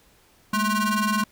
30% pulse ring-modulated tone, 430.2 Hz, A4, 39 cents flat, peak -15 dBFS, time 0.53-1.24 s, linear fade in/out 5 ms, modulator 636 Hz, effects pink hiss -58 dBFS RMS until 1.31 s

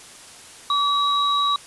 sine tone pair together, 1145 / 3851 Hz, D6 / B7, -44 / -44 cents, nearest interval octave + major sixth, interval 2100 cents, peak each -19 / -22 dBFS, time 0.7-1.56 s, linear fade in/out 2 ms, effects white hiss -43 dBFS RMS until 1.66 s + resampled to 24000 Hz

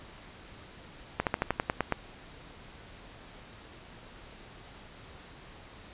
slowing click train, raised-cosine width 0.5 ms, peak -11 dBFS, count 9, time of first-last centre 1.2-1.923 s, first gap 68 ms, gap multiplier 1.08, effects pink hiss -50 dBFS RMS until 5.93 s + resampled to 8000 Hz

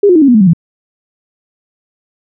sine tone with pitch steps, 405.7 / 357.3 / 314.6 / 277.1 / 244 / 214.9 / 189.27 / 166.68 Hz, G#4 / F4 / D#4 / C#4 / B3 / A3 / F#3 / E3, -41 / +40 / +19 / -1 / -21 / -41 / +40 / +19 cents, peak -3 dBFS, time 0.03-0.534 s, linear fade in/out 5 ms, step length 63 ms, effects none

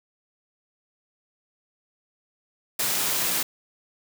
white high-pass noise, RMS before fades -25 dBFS, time 2.79-3.43 s, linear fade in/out 5 ms, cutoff 110 Hz, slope 24 dB/octave, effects none

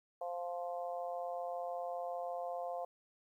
harmonic tone, 174.61 Hz, F3, in tune, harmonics 3 / 4 / 5 / 6, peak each -42 / -40 / -50 / -51 dBFS, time 0.21-2.85 s, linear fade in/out 5 ms, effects 12-bit

